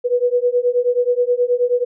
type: beating tone pair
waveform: sine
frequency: 485.2 / 494.6 Hz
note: B4 / B4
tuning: -31 / +3 cents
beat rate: 9.4 Hz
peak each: -17 dBFS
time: 0.04-1.85 s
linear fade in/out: 20 ms
effects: none